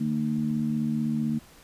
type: harmonic tone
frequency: 75.7 Hz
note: D#2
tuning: 47 cents flat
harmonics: 2 / 3 / 4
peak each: -31 / -25 / -36 dBFS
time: 0-1.39 s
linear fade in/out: 10 ms
effects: pink hiss -53 dBFS RMS until 1.63 s + resampled to 32000 Hz